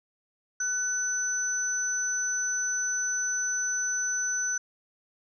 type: tone pair together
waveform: sine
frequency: 1500 / 6000 Hz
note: F#6 / F#8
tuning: +23 / +23 cents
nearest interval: 2 octaves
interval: 2400 cents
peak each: -30 / -28 dBFS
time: 0.6-4.58 s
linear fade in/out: 5 ms
effects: none